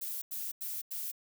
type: noise bursts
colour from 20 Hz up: violet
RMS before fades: -38 dBFS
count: 4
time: 0.01-1.117 s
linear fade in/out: 10 ms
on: 210 ms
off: 89 ms
effects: none